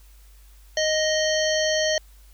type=harmonic tone; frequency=622.3 Hz; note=D#5; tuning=in tune; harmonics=1 / 3 / 5 / 7 / 9 / 10; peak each=-22 / -27 / -29 / -30 / -32 / -32 dBFS; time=0.77-1.98 s; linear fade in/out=2 ms; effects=added 50 Hz sine -47 dBFS peak until 2.33 s + white hiss -58 dBFS RMS until 2.33 s